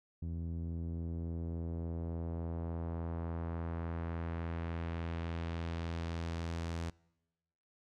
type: tone with low-pass filter sweep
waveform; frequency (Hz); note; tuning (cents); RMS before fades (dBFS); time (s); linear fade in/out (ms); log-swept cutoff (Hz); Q
sawtooth; 83.5; E2; +23; -39; 0.22-6.9; 5; 210 to 7400; 0.95
effects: noise-tail reverb RT60 1.0 s tail -25 dB re dry